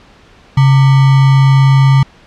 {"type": "tone with sample-and-hold", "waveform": "sine", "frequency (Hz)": 135.8, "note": "C#3", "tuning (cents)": -35, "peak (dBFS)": -4, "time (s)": [0.57, 2.03], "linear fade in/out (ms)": 5, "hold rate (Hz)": 1050, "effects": ["pink hiss -43 dBFS RMS until 2.26 s", "low-pass 4000 Hz 12 dB/octave"]}